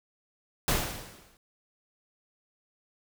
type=noise with exponential decay; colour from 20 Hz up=pink; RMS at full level=-24 dBFS; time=0.68-1.37 s; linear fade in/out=1 ms; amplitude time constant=150 ms; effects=none